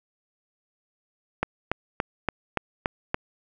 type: click train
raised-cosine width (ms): 0.5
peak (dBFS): -8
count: 7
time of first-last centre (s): 1.43-3.144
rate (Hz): 3.5
effects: none